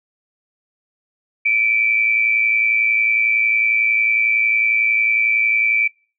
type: tone pair together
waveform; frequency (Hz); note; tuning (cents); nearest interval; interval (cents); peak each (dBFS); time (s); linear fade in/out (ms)
sine; 2313 / 2424; D7 / D#7; -27 / -46; minor second; 81; -14 / -21; 1.45-5.88; 10
effects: noise-tail reverb RT60 0.4 s tail -26 dB re dry